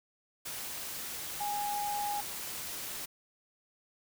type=tone in noise; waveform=sine; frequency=823 Hz; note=G#5; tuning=16 cents flat; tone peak=-32 dBFS; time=1.4-2.21 s; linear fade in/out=10 ms; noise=white; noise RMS=-40 dBFS; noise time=0.45-3.06 s; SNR=+5 dB; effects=none